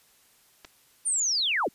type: clicks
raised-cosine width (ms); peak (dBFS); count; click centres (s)
0.2; -27; 2; 0.647 / 0.65
type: linear sweep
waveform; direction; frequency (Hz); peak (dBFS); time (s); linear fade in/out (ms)
sine; down; 9260 to 123.4; -23; 1.05-1.69; 20
effects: white hiss -61 dBFS RMS until 1.74 s + resampled to 32000 Hz